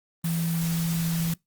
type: tone in noise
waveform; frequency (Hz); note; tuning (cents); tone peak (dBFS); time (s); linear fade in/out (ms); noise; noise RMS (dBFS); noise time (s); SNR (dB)
sine; 166.1; E3; +13; -24; 0.24-1.34; 5; white; -35; 0.24-1.34; +8
effects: noise-tail reverb RT60 0.2 s tail -26 dB re dry + Opus 32 kbps